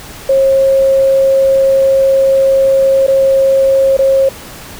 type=tone with dropouts; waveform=sine; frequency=539 Hz; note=C#5; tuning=49 cents flat; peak=-6 dBFS; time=0.29-4.29 s; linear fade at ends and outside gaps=5 ms; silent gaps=3.067-3.08 / 3.969-3.989 s; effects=pink hiss -31 dBFS RMS until 4.79 s